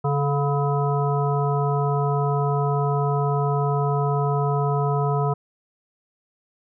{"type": "harmonic tone with a mistuned harmonic", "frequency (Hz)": 141.8, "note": "C#3", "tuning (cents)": 40, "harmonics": [1, 3, 5, 7, 9], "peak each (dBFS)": [-21, -26, -28, -29, -31], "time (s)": [0.04, 5.34], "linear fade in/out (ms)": 10, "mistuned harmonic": 3, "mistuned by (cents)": 23, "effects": []}